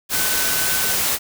sine tone in noise, 1513 Hz, F#6, 38 cents sharp, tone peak -28 dBFS, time 0.11-0.97 s, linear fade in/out 50 ms, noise white, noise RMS -20 dBFS, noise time 0.09-1.19 s, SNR -11 dB, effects none

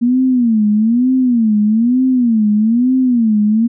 sine tone with vibrato, 233.1 Hz, A#3, in tune, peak -9 dBFS, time 0.01-3.68 s, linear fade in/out 20 ms, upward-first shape sine, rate 1.1 Hz, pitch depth 190 cents each way, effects none

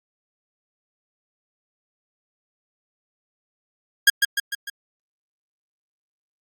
sawtooth tone with echo, 1630 Hz, G#6, 33 cents flat, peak -6 dBFS, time 4.07-4.1 s, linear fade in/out 5 ms, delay 150 ms, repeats 4, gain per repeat -5 dB, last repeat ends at 4.7 s, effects Opus 48 kbps

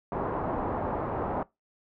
white low-pass noise, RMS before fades -31 dBFS, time 0.12-1.43 s, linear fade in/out 2 ms, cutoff 990 Hz, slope 24 dB/octave, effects noise-tail reverb RT60 0.2 s tail -22 dB re dry

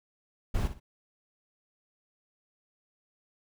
brown noise with echo, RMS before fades -27 dBFS, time 0.54-0.68 s, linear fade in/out 10 ms, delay 60 ms, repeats 2, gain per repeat -11 dB, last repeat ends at 0.8 s, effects none

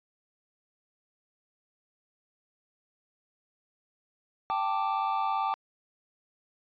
triangle chord, G suspended second, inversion none, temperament just, 784 / 882 / 1176 Hz, G5 / A5 / D6, 0 / +4 / +2 cents, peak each -29 dBFS, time 4.5-5.54 s, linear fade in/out 0 ms, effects resampled to 11025 Hz

